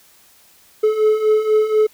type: beating tone pair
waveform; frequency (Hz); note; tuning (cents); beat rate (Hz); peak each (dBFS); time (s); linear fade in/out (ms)
triangle; 427.8 / 431.9; A4 / A4; -49 / -32; 4.1; -17 / -12; 0.83-1.87; 10
effects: white hiss -51 dBFS RMS until 1.93 s